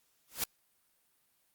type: noise with exponential growth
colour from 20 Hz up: white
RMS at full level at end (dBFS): -28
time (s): 0.28-0.44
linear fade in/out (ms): 5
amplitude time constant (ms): 33
effects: white hiss -73 dBFS RMS until 1.54 s + Opus 48 kbps